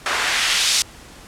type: noise with band-pass filter sweep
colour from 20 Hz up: white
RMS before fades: -19 dBFS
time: 0.06-0.82 s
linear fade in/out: 0 ms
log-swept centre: 1100 to 5200 Hz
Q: 0.95
effects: pink hiss -42 dBFS RMS until 1.27 s + low-pass 10000 Hz 12 dB/octave